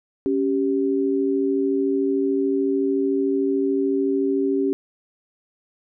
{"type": "tone pair together", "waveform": "sine", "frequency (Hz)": [276.8, 390.4], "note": ["C#4", "G4"], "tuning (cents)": [-2, -7], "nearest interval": "tritone", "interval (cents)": 595, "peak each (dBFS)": -21, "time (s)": [0.26, 4.73], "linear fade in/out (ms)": 0, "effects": []}